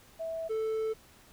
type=tone pair in turn; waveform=sine / triangle; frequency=653 / 440.3 Hz; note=E5 / A4; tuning=-17 / +1 cents; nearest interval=perfect fifth; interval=682 cents; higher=first; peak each=-33 / -27 dBFS; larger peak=second; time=0.19-0.49 / 0.49-0.94 s; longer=second; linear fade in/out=20 ms; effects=pink hiss -58 dBFS RMS until 1.32 s